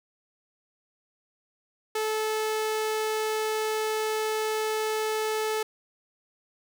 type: tone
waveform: sawtooth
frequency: 434.4 Hz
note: A4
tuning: 22 cents flat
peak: -22 dBFS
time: 1.95-5.63 s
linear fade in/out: 5 ms
effects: none